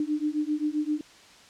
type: beating tone pair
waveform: sine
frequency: 297.8 / 305.4 Hz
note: D4 / D#4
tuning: +24 / -32 cents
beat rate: 7.6 Hz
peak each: -28 dBFS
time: 0-1.01 s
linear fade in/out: 2 ms
effects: white hiss -52 dBFS RMS until 1.49 s + low-pass 6000 Hz 12 dB/octave

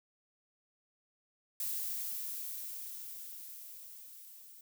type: noise with level ramp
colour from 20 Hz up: violet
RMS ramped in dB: -36 to -55 dBFS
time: 1.6-4.61 s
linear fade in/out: 2 ms
effects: none

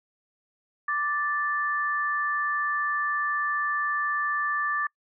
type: tone pair together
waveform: sine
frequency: 1174.7 / 1760 Hz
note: D6 / A6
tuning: 0 / 0 cents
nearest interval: perfect fifth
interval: 700 cents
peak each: -27 dBFS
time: 0.88-4.87 s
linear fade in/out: 5 ms
effects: noise-tail reverb RT60 0.1 s tail -26 dB re dry

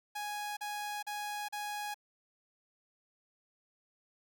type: tone bursts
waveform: sawtooth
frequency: 830.6 Hz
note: G#5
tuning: in tune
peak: -33 dBFS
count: 4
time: 0.15-1.944 s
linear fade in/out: 10 ms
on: 420 ms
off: 38 ms
effects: 12-bit

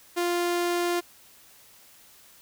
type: tone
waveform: sawtooth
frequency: 349.1 Hz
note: F4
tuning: 1 cent flat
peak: -20 dBFS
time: 0.16-1.01 s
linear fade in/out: 20 ms
effects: white hiss -54 dBFS RMS until 2.41 s

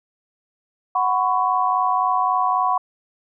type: chord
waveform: sine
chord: F# suspended fourth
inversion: none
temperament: equal with one note detuned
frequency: 740 / 1005 / 1108.7 Hz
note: F#5 / B5 / C#6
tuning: 0 / +30 / 0 cents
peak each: -21 dBFS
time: 0.95-2.78 s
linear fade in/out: 5 ms
effects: none

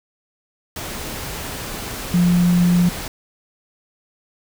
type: tone in noise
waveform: sine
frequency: 175.9 Hz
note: F3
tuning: 13 cents sharp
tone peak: -12 dBFS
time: 2.14-2.89 s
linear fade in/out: 2 ms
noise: pink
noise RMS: -29 dBFS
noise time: 0.76-3.08 s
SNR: +14 dB
effects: none

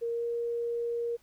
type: tone with pitch glide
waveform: sine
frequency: 466.2 to 470.3 Hz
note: A#4 to A#4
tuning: 0 to +15 cents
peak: -29 dBFS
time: 0.01-1.17 s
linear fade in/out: 20 ms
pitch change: +15 cents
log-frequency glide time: 0.12-0.24 s
effects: pink hiss -65 dBFS RMS until 1.22 s

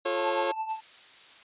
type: chord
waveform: sawtooth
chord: F augmented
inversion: none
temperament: just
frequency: 349.2 / 436.5 / 545.7 Hz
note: F4 / A4 / C#5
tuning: 0 / -14 / -27 cents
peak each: -29 / -30 / -24 dBFS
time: 0.05-0.52 s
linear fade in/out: 10 ms
type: tone with tremolo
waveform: triangle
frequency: 880 Hz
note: A5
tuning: in tune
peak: -25 dBFS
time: 0.15-0.81 s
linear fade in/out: 50 ms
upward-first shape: triangle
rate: 9.3 Hz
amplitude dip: 75%
type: noise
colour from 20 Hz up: blue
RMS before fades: -44 dBFS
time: 0.69-1.43 s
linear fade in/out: 2 ms
effects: resampled to 8000 Hz

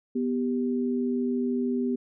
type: tone pair together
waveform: sine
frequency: 246.9 / 393.1 Hz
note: B3 / G4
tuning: 0 / +5 cents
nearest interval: minor sixth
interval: 805 cents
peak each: -25 / -30 dBFS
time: 0.15-1.96 s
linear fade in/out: 10 ms
effects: none

